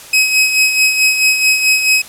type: tone with tremolo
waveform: sawtooth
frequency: 2545 Hz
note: D#7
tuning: 39 cents sharp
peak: -4 dBFS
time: 0.13-2.02 s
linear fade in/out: 5 ms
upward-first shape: sine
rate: 4.6 Hz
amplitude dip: 55%
effects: white hiss -35 dBFS RMS until 2.08 s + low-pass 12000 Hz 12 dB/octave